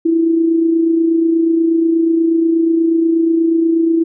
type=tone with amplitude modulation; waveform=sine; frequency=329.6 Hz; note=E4; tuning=in tune; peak=-8 dBFS; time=0.05-4.04 s; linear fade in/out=10 ms; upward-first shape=sine; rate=28.3 Hz; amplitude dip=45%; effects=none